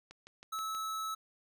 click train, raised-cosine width 0.2 ms, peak -33 dBFS, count 5, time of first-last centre 0.11-0.749 s, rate 6.26 Hz
square tone, 1300 Hz, E6, 24 cents flat, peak -36 dBFS, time 0.52-1.15 s, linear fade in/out 10 ms
effects none

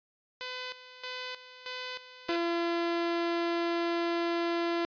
5% pulse tone with tremolo, 505 Hz, B4, 39 cents sharp, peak -24 dBFS, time 0.41-2.36 s, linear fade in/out 0 ms, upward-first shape square, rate 1.6 Hz, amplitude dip 75%
sawtooth tone, 340.2 Hz, F4, 45 cents flat, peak -24 dBFS, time 2.29-4.85 s, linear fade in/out 0 ms
effects resampled to 11025 Hz

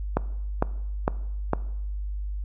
click train, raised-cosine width 1 ms, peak -7 dBFS, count 4, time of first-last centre 0.17-1.534 s, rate 2.2 Hz, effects noise-tail reverb RT60 0.9 s tail -19 dB re dry + added 50 Hz sine -28 dBFS peak until 2.44 s

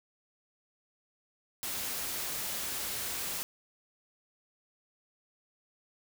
white noise, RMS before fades -36 dBFS, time 1.63-3.43 s, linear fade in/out 0 ms, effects none

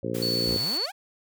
harmonic tone, 58.4 Hz, A#1, 4 cents sharp, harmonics 2 / 3 / 4 / 5 / 6 / 7 / 8 / 9, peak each -35 / -35 / -35 / -35 / -35 / -35 / -35 / -35 dBFS, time 0.03-0.57 s, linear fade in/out 5 ms
white noise, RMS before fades -39 dBFS, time 0.14-0.78 s, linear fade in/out 10 ms
sine tone, 4444 Hz, C#8, 4 cents sharp, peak -25 dBFS, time 0.22-0.86 s, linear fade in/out 5 ms
sawtooth exponential sweep, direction up, 44.97 to 869 Hz, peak -30 dBFS, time 0.46-0.92 s, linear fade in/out 20 ms
effects none

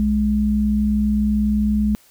sine tone pair together, 62.59 / 210.4 Hz, B1 / G#3, +24 / +23 cents, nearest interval octave + major sixth, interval 2099 cents, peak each -22 / -16 dBFS, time 0-1.95 s, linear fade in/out 0 ms, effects white hiss -53 dBFS RMS until 2.1 s

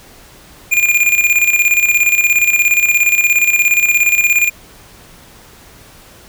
square tone with tremolo, 2417 Hz, D7, 49 cents sharp, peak -8 dBFS, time 0.71-4.5 s, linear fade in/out 20 ms, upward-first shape square, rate 17 Hz, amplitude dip 60%, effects pink hiss -41 dBFS RMS until 6.28 s

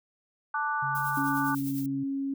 sine chord, D major, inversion second, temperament equal, 880 / 1174.7 / 1480 Hz, A5 / D6 / F#6, 0 / 0 / 0 cents, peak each -31 dBFS, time 0.54-1.55 s, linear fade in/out 5 ms
sine tone, 138.4 Hz, C#3, 2 cents flat, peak -36 dBFS, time 0.82-2.04 s, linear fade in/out 10 ms
violet noise with tremolo, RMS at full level -39 dBFS, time 0.95-1.86 s, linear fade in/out 2 ms, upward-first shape triangle, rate 9.9 Hz, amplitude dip 65%
sine tone with pitch glide, 277.2 to 274.2 Hz, C#4 to C#4, 0 to -19 cents, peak -28 dBFS, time 1.17-2.34 s, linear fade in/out 5 ms, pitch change -19 cents, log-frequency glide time 1.42-1.83 s
effects none

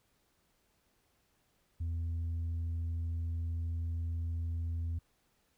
sine tone, 83.3 Hz, E2, 19 cents sharp, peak -30 dBFS, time 1.8-4.99 s, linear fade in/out 10 ms, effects tanh soft clip ceiling -32 dBFS + pink hiss -74 dBFS RMS until 5.57 s

